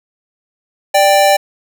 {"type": "tone pair together", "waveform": "square", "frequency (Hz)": [588.8, 786], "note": ["D5", "G5"], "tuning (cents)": [4, 4], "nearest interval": "perfect fourth", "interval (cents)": 500, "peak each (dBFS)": -11, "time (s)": [0.94, 1.37], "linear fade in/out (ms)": 10, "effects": []}